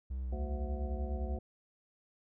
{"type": "tone with vibrato", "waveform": "triangle", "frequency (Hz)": 63.7, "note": "C2", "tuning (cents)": -46, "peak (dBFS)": -33, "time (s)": [0.1, 1.38], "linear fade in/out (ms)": 10, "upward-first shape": "square", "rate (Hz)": 3.3, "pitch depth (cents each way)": 27}
{"type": "harmonic tone", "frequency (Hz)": 73.7, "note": "D2", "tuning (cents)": 7, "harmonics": [1, 3, 5, 7, 9, 10], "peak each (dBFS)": [-40, -45, -47, -48, -50, -50], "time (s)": [0.32, 1.39], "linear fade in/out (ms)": 5}
{"effects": []}